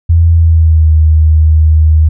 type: tone with pitch glide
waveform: sine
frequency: 83.4 to 78.27 Hz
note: E2 to D#2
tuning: +21 to +11 cents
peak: -3 dBFS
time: 0.09-2.09 s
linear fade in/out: 10 ms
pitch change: -110 cents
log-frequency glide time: 0.31-0.91 s
effects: none